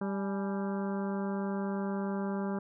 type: harmonic tone with a mistuned harmonic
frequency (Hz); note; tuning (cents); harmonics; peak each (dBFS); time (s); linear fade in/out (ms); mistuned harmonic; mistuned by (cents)
196.9; G3; +8; 1 / 2 / 3 / 4 / 5 / 6 / 7 / 8; -32 / -38 / -42 / -44 / -46 / -48 / -49 / -50; 0.01-2.59; 5; 4; +99
effects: none